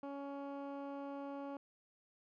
15% pulse tone with low-pass filter, 279.9 Hz, C#4, 17 cents sharp, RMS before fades -45 dBFS, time 0.03-1.57 s, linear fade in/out 2 ms, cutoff 1200 Hz, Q 0.52, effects none

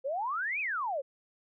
sine exponential two-way sweep, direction up then down, 508 to 2600 to 508 Hz, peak -30 dBFS, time 0.04-1.02 s, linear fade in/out 20 ms, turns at 0.6 s, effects none

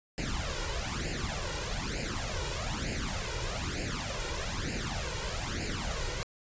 pink noise with flanger, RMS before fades -34 dBFS, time 0.18-6.23 s, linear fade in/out 0 ms, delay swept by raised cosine 0.42 to 2.12 ms, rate 1.1 Hz, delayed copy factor +0.8, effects resampled to 16000 Hz

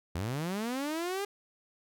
sawtooth linear sweep, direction up, 77.78 to 410 Hz, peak -28 dBFS, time 0.15-1.25 s, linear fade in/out 5 ms, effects none

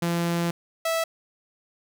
sawtooth tone pair in turn, 170.7 / 655.4 Hz, F3 / E5, -39 / -10 cents, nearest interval octave + major seventh, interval 2329 cents, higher second, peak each -19 dBFS, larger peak neither, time 0.02-0.51 / 0.85-1.04 s, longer first, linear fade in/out 5 ms, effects none

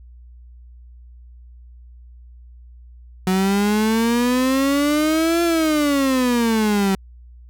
35% pulse exponential two-way sweep, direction up then down, 184.3 to 343.3 to 190.3 Hz, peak -14 dBFS, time 3.27-6.95 s, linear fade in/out 2 ms, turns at 5.43 s, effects added 60 Hz sine -40 dBFS peak until 7.49 s

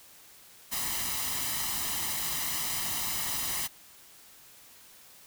white noise with comb filter, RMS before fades -32 dBFS, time 0.71-3.68 s, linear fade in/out 20 ms, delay 1 ms, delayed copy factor +0.6, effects white hiss -54 dBFS RMS until 5.26 s

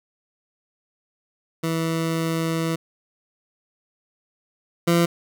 20% pulse tone pair in turn, 163.5 / 170.35 Hz, E3 / F3, -14 / -43 cents, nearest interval minor second, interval 71 cents, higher second, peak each -17 / -11 dBFS, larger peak second, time 1.63-2.76 / 4.87-5.06 s, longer first, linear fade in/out 10 ms, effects none

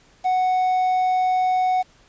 triangle tone with quantisation, 740 Hz, F#5, in tune, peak -15 dBFS, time 0.24-1.83 s, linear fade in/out 20 ms, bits 7, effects pink hiss -55 dBFS RMS until 2.08 s + resampled to 16000 Hz

